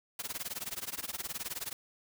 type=noise with tremolo; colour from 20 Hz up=white; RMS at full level=-36 dBFS; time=0.19-1.73 s; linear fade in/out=2 ms; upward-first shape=sine; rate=19 Hz; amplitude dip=95%; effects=none